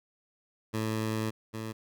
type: tone pair in turn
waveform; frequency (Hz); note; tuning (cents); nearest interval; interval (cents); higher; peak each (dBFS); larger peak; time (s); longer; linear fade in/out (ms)
15% pulse; 110 / 110.64; A2 / A2; 0 / +10; unison; 10; second; -23 / -29; first; 0.73-1.31 / 1.53-1.73; first; 20
effects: none